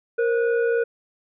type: tone with frequency modulation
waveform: sine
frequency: 466.2 Hz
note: A#4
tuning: in tune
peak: -18 dBFS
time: 0.18-0.84 s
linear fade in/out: 10 ms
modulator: 995 Hz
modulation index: 0.61
effects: none